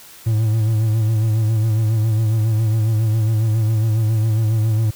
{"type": "tone with vibrato", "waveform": "triangle", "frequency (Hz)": 110, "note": "A2", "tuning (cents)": 0, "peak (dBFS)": -12, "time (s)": [0.26, 4.91], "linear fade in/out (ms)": 10, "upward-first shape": "sine", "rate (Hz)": 7.3, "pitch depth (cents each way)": 52, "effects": ["white hiss -42 dBFS RMS until 4.95 s"]}